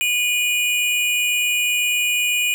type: tone pair together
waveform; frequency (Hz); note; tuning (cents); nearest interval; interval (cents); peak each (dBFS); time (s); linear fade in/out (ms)
square; 2458 / 2920; D#7 / F#7; -22 / -24; minor third; 298; -19 / -24; 0.01-2.54; 0
effects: 8-bit